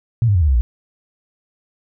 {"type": "tone with pitch steps", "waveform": "sine", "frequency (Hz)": [116.54, 101.45, 88.32, 76.89, 66.93, 58.27], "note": ["A#2", "G#2", "F2", "D#2", "C2", "A#1"], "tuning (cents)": [0, -40, 20, -20, 40, 0], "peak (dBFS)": -11, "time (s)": [0.22, 0.61], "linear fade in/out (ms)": 0, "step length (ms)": 65, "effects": []}